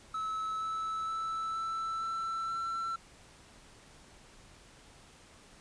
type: tone with pitch steps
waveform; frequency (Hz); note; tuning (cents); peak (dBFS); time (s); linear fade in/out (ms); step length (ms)
triangle; 1299 / 1308 / 1317.1 / 1326.3 / 1335.5 / 1344.8; E6 / E6 / E6 / E6 / E6 / E6; -26 / -14 / -2 / +10 / +22 / +34; -31; 0.14-2.96; 5; 470
effects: pink hiss -57 dBFS RMS until 5.6 s + resampled to 22050 Hz